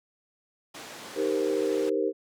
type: band-pass noise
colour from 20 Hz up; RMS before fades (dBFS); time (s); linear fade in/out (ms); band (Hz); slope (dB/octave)
pink; -43; 0.74-1.9; 10; 280 to 8400; 12
type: chord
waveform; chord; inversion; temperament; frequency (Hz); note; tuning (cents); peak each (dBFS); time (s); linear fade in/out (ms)
sine; C minor seventh; first; equal; 311.1 / 392 / 466.2 / 523.3; Eb4 / G4 / Bb4 / C5; 0 / 0 / 0 / 0; -31 / -28 / -28 / -32; 1.15-2.13; 50
effects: none